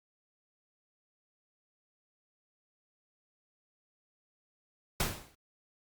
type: noise with exponential decay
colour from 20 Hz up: pink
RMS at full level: -27 dBFS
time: 5-5.35 s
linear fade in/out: 2 ms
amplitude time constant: 76 ms
effects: Opus 48 kbps